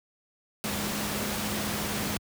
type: tone in noise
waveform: sine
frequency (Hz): 207.7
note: G#3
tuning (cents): 0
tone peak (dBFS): -35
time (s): 0.64-2.17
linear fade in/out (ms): 0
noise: pink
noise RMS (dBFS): -31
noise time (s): 0.64-2.17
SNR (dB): -7
effects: high-pass 80 Hz 12 dB/octave